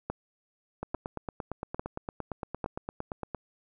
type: two click trains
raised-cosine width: 1 ms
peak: -17 / -20 dBFS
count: 4 / 23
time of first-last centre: 0.1-2.642 / 0.83-3.347 s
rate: 1.18 / 8.74 Hz
effects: none